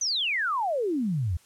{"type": "exponential sweep", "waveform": "sine", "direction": "down", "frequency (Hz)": [6320, 77.78], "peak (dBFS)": -24, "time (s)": [0.01, 1.37], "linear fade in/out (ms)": 5, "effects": ["white hiss -59 dBFS RMS until 1.45 s", "low-pass 11000 Hz 12 dB/octave"]}